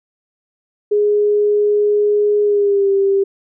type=tone with pitch glide; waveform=sine; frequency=415.3 to 393.4 Hz; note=G#4 to G4; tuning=0 to +6 cents; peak=-11 dBFS; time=0.91-3.24 s; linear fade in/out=10 ms; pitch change=-94 cents; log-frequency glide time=2.43-2.9 s; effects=none